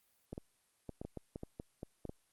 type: clicks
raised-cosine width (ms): 2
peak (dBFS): -29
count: 12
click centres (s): 0.33 / 0.379 / 0.893 / 1.015 / 1.05 / 1.173 / 1.359 / 1.434 / 1.599 / 1.831 / 2.053 / 2.094
effects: white hiss -74 dBFS RMS until 2.32 s + Opus 32 kbps